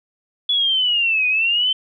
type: linear two-way sweep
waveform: sine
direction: down then up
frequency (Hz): 3424 to 2472 to 3096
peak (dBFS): -15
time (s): 0.49-1.73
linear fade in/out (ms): 5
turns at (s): 1.27
effects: none